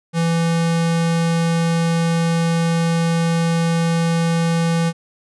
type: tone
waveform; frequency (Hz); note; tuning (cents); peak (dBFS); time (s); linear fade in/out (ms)
square; 166.7; E3; +20; -16; 0.13-4.93; 50
effects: resampled to 24000 Hz